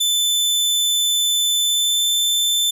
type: tone with pitch glide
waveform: sawtooth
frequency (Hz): 3520 to 3540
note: A7 to A7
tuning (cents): 0 to +10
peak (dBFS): -13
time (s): 0-2.71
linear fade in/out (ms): 10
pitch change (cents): +10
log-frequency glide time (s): 1.6-2.07
effects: none